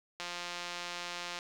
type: click train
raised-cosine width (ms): 0.2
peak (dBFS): -22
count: 209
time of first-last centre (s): 0.2-1.389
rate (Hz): 175
effects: high-pass 80 Hz 12 dB/octave + 8-bit